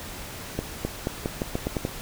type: accelerating click train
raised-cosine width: 2 ms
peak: -12 dBFS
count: 9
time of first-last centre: 0.59-1.851 s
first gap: 260 ms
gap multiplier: 0.85
effects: pink hiss -38 dBFS RMS until 2.01 s